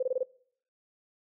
sine tone bursts, 513 Hz, C5, 34 cents flat, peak -25 dBFS, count 5, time 0-0.232 s, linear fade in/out 5 ms, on 28 ms, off 23 ms, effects noise-tail reverb RT60 0.6 s tail -23 dB re dry

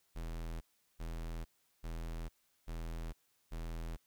square tone bursts, 41.2 Hz, E1, in tune, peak -40 dBFS, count 5, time 0.15-3.97 s, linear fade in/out 20 ms, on 460 ms, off 380 ms, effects white hiss -75 dBFS RMS until 4.06 s

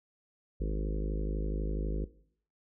harmonic tone, 52.1 Hz, G#1, 6 cents sharp, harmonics 1 / 3 / 4 / 5 / 6 / 7 / 8 / 9 / 10, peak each -30 / -40 / -44 / -45 / -45 / -44 / -45 / -46 / -51 dBFS, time 0.6-2.05 s, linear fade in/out 10 ms, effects noise-tail reverb RT60 0.6 s tail -18 dB re dry

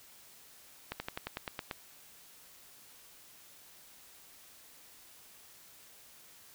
slowing click train, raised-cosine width 0.3 ms, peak -20 dBFS, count 9, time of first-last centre 0.92-1.712 s, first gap 80 ms, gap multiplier 1.06, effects white hiss -57 dBFS RMS until 6.54 s

